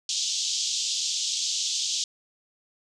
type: band-pass noise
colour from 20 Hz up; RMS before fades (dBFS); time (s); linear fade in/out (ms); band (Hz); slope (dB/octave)
white; -28; 0.09-2.04; 2; 3100 to 7100; 48
effects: none